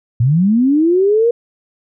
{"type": "linear sweep", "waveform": "sine", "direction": "up", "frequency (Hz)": [110, 481], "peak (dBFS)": -9, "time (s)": [0.2, 1.31], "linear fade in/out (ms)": 5, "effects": []}